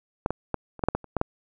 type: clicks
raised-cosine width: 1 ms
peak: -9 / -12 / -11 / -27 / -10 / -6 / -11 / -28 / -10 / -8 dBFS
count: 10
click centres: 0.261 / 0.306 / 0.543 / 0.793 / 0.838 / 0.886 / 0.95 / 1.043 / 1.167 / 1.214 s
effects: none